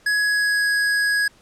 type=tone with pitch glide; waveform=square; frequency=1677 to 1661.6 Hz; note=G#6 to G#6; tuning=+16 to 0 cents; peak=-18 dBFS; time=0.06-1.28 s; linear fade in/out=5 ms; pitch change=-16 cents; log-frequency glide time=0.19-0.69 s; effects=pink hiss -54 dBFS RMS until 1.41 s + low-pass 9000 Hz 12 dB/octave